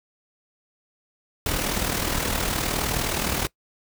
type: noise with amplitude modulation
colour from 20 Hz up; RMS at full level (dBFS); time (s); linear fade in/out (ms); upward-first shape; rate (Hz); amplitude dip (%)
pink; -23; 1.46-3.47; 2; sine; 39.3; 55
effects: noise-tail reverb RT60 0.1 s tail -22 dB re dry